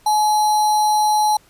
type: tone with sample-and-hold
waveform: sine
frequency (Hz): 850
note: G#5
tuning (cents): +40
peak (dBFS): -13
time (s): 0.06-1.37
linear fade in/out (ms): 5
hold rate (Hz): 4900
effects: pink hiss -53 dBFS RMS until 1.49 s + resampled to 32000 Hz